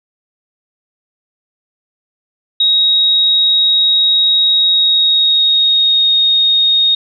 sine tone with pitch glide, 3787 to 3722 Hz, A#7 to A#7, +27 to -3 cents, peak -8 dBFS, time 2.6-6.95 s, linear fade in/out 5 ms, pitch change -30 cents, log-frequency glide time 4.52-6.12 s, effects none

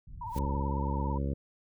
pink low-pass noise, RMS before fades -44 dBFS, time 0.07-0.63 s, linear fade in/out 10 ms, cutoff 140 Hz, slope 24 dB/octave
sine tone with vibrato, 932.3 Hz, A#5, in tune, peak -36 dBFS, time 0.21-1.18 s, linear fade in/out 5 ms, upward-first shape sine, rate 18 Hz, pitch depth 93 cents each way
white noise with exponential growth, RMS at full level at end -43 dBFS, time 0.25-0.39 s, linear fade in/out 5 ms, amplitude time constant 29 ms
harmonic tone, 69.3 Hz, C#2, in tune, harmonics 1 / 2 / 3 / 4 / 5 / 6 / 7 / 8, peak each -31 / -35 / -38 / -40 / -44 / -47 / -44 / -45 dBFS, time 0.35-1.34 s, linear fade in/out 10 ms
effects none

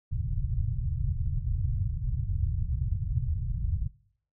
white low-pass noise, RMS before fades -29 dBFS, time 0.11-3.88 s, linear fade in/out 10 ms, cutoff 130 Hz, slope 48 dB/octave, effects noise-tail reverb RT60 0.6 s tail -21 dB re dry

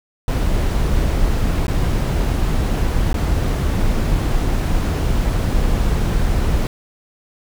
brown noise with dropouts, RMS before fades -17 dBFS, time 0.28-6.67 s, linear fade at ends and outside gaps 1 ms, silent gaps 1.668-1.681 / 3.13-3.142 s, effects none

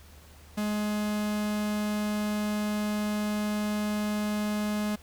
45% pulse tone, 210 Hz, G#3, 19 cents sharp, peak -27 dBFS, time 0.57-4.96 s, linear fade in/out 10 ms, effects added 75 Hz sine -51 dBFS peak until 5.02 s + pink hiss -55 dBFS RMS until 5.02 s

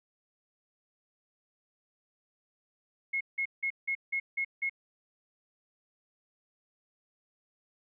sine tone bursts, 2167 Hz, C#7, 40 cents flat, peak -28 dBFS, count 7, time 3.13-4.696 s, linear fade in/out 10 ms, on 78 ms, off 170 ms, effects none

